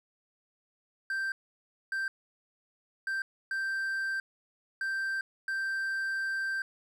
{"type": "tone bursts at uneven times", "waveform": "triangle", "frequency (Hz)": 1568, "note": "G6", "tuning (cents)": 0, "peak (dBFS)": -28, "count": 6, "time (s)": [[1.1, 1.32], [1.92, 2.08], [3.07, 3.22], [3.51, 4.2], [4.81, 5.21], [5.48, 6.62]], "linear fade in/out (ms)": 2, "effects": []}